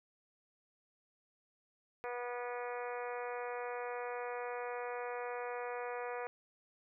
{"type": "harmonic tone", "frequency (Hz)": 243.7, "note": "B3", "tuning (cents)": -23, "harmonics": [2, 3, 4, 5, 6, 7, 8, 9, 10], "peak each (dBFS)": [-41, -45, -47, -49, -51, -52, -53, -54, -55], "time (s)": [2.04, 6.27], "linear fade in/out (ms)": 0, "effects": []}